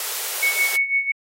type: high-pass noise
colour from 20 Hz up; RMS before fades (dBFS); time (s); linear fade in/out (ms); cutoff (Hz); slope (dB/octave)
white; -26; 0-0.76; 2; 380; 96
type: tone with tremolo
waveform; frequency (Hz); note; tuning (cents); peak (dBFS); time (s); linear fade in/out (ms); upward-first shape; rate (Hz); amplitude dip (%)
sine; 2217; C#7; 0; -15; 0.42-1.12; 10; sine; 6; 75
effects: AAC 48 kbps